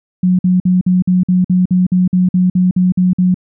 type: tone bursts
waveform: sine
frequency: 182.2 Hz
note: F#3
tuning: 26 cents flat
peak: -8 dBFS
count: 15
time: 0.23-3.344 s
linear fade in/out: 5 ms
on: 160 ms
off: 51 ms
effects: none